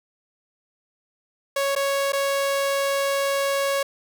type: tone with dropouts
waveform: sawtooth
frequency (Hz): 554.4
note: C#5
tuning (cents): 0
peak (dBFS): -17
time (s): 1.56-3.83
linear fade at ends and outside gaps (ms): 5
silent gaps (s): 1.752-1.761 / 2.122-2.131
effects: none